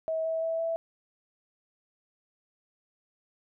sine tone with pitch steps, 643 / 648.6 / 654.2 / 659.9 Hz, E5 / E5 / E5 / E5, -43 / -28 / -13 / +2 cents, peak -27 dBFS, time 0.08-0.76 s, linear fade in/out 0 ms, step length 170 ms, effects none

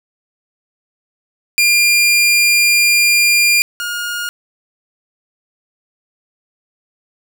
sawtooth tone pair in turn, 2400 / 1427 Hz, D7 / F6, +37 / +37 cents, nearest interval major sixth, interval 900 cents, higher first, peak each -6 / -16 dBFS, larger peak first, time 1.58-3.62 / 3.8-4.29 s, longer first, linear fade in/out 0 ms, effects none

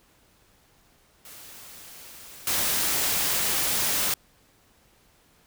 white noise with level steps, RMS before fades -45 / -25 dBFS, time 1.25-4.14 s, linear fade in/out 2 ms, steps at 2.47 s, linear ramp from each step 2 ms, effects pink hiss -61 dBFS RMS until 5.46 s

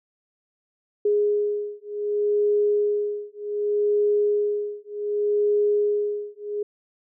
sine beating tone pair, 414.3 / 414.96 Hz, G#4 / G#4, -4 / -1 cents, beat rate 0.66 Hz, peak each -23 dBFS, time 1.05-6.63 s, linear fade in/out 5 ms, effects none

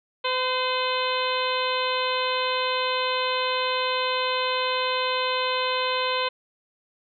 harmonic tone with a mistuned harmonic, 510 Hz, C5, 44 cents flat, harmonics 1 / 2 / 3 / 4 / 5 / 6 / 7 / 8, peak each -28 / -27 / -34 / -35 / -32 / -32 / -33 / -34 dBFS, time 0.24-6.29 s, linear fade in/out 10 ms, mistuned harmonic 4, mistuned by +26 cents, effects none

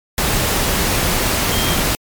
sine tone in noise, 3200 Hz, G7, 35 cents sharp, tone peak -24 dBFS, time 1.52-1.76 s, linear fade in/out 0 ms, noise pink, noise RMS -17 dBFS, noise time 0.18-1.95 s, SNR -10 dB, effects MP3 96 kbps

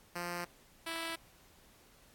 5% pulse tone pair in turn, 174.61 / 329.6 Hz, F3 / E4, 0 / 0 cents, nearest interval major seventh, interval 1100 cents, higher second, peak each -26 dBFS, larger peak neither, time 0.15-0.45 / 0.86-1.16 s, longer neither, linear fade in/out 10 ms, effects pink hiss -63 dBFS RMS until 2.14 s + AAC 64 kbps

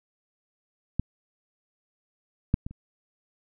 clicks, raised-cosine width 5 ms, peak -12 / -8 / -21 / -30 dBFS, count 4, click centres 0.996 / 2.541 / 2.665 / 2.71 s, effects none

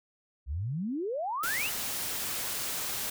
sine exponential sweep, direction up, 61.3 to 3136 Hz, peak -30 dBFS, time 0.46-1.71 s, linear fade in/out 50 ms
white noise, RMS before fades -34 dBFS, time 1.43-3.1 s, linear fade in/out 5 ms
effects none

